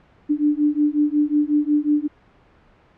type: beating tone pair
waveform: sine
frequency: 293.7 / 299.2 Hz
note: D4 / D4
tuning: 0 / +32 cents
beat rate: 5.5 Hz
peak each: -19 dBFS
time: 0.29-2.08 s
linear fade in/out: 20 ms
effects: pink hiss -54 dBFS RMS until 2.97 s + low-pass 2000 Hz 12 dB/octave